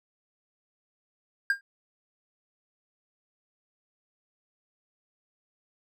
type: tone with exponential decay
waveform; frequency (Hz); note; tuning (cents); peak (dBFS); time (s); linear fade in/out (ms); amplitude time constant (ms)
triangle; 1607; G6; +43; -16; 1.5-1.61; 2; 23
effects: none